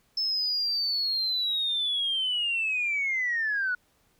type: linear sweep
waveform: sine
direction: down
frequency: 5274 to 1445 Hz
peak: -24 dBFS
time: 0.17-3.75 s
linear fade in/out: 5 ms
effects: tanh soft clip ceiling -20 dBFS + pink hiss -67 dBFS RMS until 4.19 s